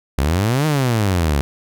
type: exponential two-way sweep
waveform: sawtooth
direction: up then down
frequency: 63.8 to 158.6 to 67.1 Hz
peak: -11 dBFS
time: 0.18-1.41 s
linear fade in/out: 0 ms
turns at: 0.66 s
effects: none